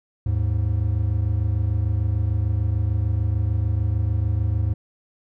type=tone pair together; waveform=triangle; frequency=77.78 / 104.49 Hz; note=D#2 / G#2; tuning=0 / +11 cents; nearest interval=perfect fourth; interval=511 cents; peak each=-21 / -19 dBFS; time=0.26-4.74 s; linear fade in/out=5 ms; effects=none